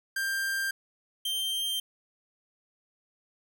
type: tone pair in turn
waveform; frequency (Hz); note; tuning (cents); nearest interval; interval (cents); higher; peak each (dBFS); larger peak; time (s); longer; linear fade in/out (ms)
45% pulse; 1587 / 3151; G6 / G7; +21 / +8; octave; 1187; second; -28; neither; 0.16-0.71 / 1.25-1.8; neither; 5
effects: none